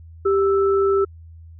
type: tone pair together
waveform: sine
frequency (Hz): 393.1 / 1318.5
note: G4 / E6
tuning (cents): +5 / 0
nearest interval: octave + major sixth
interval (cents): 2095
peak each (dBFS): -15 / -24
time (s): 0.25-1.05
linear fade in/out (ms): 10
effects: added 82 Hz sine -39 dBFS peak until 1.59 s